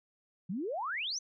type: exponential sweep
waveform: sine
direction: up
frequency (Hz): 164.81 to 6400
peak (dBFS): -33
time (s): 0.49-1.19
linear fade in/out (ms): 10
effects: none

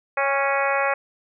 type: harmonic tone with a mistuned harmonic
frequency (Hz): 276.9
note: C#4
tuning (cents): -2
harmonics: 2 / 3 / 4 / 5 / 6 / 7 / 8 / 9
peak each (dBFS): -24 / -26 / -27 / -28 / -29 / -29 / -30 / -31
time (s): 0.17-0.94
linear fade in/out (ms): 5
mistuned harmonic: 3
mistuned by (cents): -22
effects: none

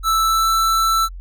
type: tone with pitch glide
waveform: square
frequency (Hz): 1318.5 to 1328.4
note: E6 to E6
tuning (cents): 0 to +13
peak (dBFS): -15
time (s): 0.03-1.09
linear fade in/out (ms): 50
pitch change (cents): +13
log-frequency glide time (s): 0.24-0.5
effects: added 44 Hz sine -30 dBFS peak until 1.2 s

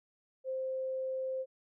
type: tone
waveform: sine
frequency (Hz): 523.3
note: C5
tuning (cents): 0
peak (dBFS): -33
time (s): 0.44-1.46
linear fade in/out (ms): 50
effects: none

